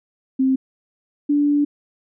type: tone pair in turn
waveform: sine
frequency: 263.7 / 290.6 Hz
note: C4 / D4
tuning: +14 / -18 cents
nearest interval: major second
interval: 168 cents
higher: second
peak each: -14 dBFS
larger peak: neither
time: 0.39-0.56 / 1.29-1.65 s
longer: second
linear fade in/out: 10 ms
effects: none